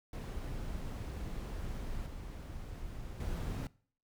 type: noise with level steps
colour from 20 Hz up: brown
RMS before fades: -40 / -44 / -37 dBFS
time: 0.13-3.67 s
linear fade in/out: 2 ms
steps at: 2.06 / 3.2 s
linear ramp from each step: 5 ms
effects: noise-tail reverb RT60 0.5 s tail -22 dB re dry